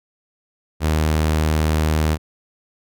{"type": "tone", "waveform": "sawtooth", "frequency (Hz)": 77.78, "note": "D#2", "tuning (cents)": 0, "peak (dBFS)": -12, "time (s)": [0.8, 2.18], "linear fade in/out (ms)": 50, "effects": []}